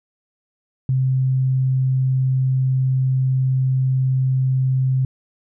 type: tone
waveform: sine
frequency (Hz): 130.81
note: C3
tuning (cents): 0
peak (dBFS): -15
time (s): 0.89-5.05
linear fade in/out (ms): 2
effects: none